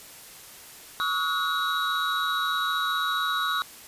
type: tone cluster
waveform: triangle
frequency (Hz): 1124 / 1284 / 1448 / 3837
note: C#6 / E6 / F#6 / A#7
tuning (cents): +24 / -46 / -38 / +49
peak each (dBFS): -28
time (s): 1-3.62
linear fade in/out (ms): 0
effects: white hiss -46 dBFS RMS until 3.87 s + resampled to 32000 Hz